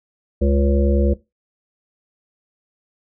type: harmonic tone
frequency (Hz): 69.9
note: C#2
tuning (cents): +15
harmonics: 1 / 3 / 5 / 7 / 8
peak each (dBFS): -16 / -21 / -23 / -24 / -25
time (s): 0.41-1.14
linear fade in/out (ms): 10
effects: noise-tail reverb RT60 0.2 s tail -17 dB re dry